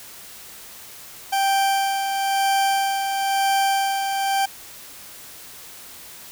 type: tone with tremolo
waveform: 40% pulse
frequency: 784 Hz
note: G5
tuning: in tune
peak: -16 dBFS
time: 1.32-4.46 s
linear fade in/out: 10 ms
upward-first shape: sine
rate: 1 Hz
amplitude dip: 45%
effects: white hiss -41 dBFS RMS until 6.31 s